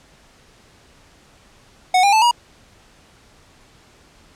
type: tone with pitch steps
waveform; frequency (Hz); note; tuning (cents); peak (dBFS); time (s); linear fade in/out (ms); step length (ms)
square; 737 / 803.7 / 876.4 / 955.8; F#5 / G5 / A5 / A#5; -7 / +43 / -7 / +43; -12; 1.94-2.312; 5; 93
effects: pink hiss -51 dBFS RMS until 4.35 s + low-pass 8000 Hz 12 dB/octave